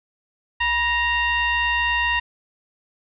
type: tone with frequency modulation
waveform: sine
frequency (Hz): 1870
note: A#6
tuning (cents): +5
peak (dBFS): -18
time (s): 0.6-2.2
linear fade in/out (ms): 10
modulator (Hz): 904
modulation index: 1.2
effects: none